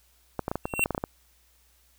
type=clicks; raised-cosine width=1 ms; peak=-14 dBFS; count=12; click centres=0.393 / 0.481 / 0.515 / 0.556 / 0.655 / 0.738 / 0.794 / 0.859 / 0.907 / 0.948 / 0.979 / 1.039 s
type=tone with exponential growth; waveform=square; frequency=2728 Hz; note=F7; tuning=41 cents flat; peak=-19 dBFS; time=0.64-0.84 s; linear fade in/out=0 ms; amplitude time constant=43 ms
effects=added 60 Hz sine -64 dBFS peak until 1.98 s + white hiss -64 dBFS RMS until 1.98 s